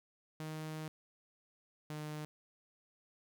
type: tone pair in turn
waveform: sawtooth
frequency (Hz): 156.2 / 151.93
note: D#3 / D#3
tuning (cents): +7 / -41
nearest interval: unison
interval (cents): 48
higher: first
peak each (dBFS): -37 / -37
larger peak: neither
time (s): 0.4-0.88 / 1.9-2.25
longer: first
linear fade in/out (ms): 0
effects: none